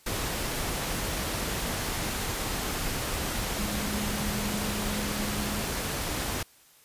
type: tone in noise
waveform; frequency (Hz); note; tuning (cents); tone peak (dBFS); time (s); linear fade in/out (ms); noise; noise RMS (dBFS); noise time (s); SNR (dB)
sine; 207.7; G#3; 0; -33; 3.59-5.62; 5; pink; -31; 0.06-6.43; -5
effects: white hiss -58 dBFS RMS until 6.84 s + resampled to 32000 Hz